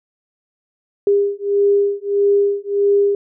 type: beating tone pair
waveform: sine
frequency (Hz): 402.5 / 404.1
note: G4 / G#4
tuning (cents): +46 / -47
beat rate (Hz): 1.6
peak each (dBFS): -16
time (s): 1.07-3.15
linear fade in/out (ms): 2
effects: none